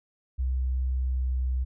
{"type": "tone with pitch glide", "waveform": "sine", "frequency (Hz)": [64.1, 63.69], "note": ["C2", "C2"], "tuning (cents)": [-35, -46], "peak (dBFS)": -24, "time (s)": [0.38, 1.65], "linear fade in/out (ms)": 20, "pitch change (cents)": -11, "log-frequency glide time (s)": [1.11, 1.26], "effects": []}